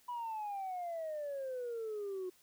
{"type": "exponential sweep", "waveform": "sine", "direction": "down", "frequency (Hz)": [987.8, 361.7], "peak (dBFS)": -36, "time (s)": [0.08, 2.3], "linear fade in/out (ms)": 10, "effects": ["tanh soft clip ceiling -35 dBFS", "white hiss -67 dBFS RMS until 2.42 s"]}